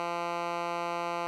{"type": "tone with band-pass filter", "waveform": "10% pulse", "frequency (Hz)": 171.7, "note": "F3", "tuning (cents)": -29, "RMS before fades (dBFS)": -33, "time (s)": [0, 1.27], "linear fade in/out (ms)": 0, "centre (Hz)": 1200, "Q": 0.79, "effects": []}